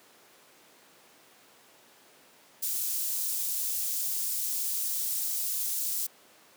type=high-pass noise; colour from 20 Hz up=white; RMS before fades=-31 dBFS; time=2.62-6.07 s; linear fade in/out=10 ms; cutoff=6500 Hz; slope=12 dB/octave; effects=pink hiss -57 dBFS RMS until 6.56 s + high-pass 300 Hz 12 dB/octave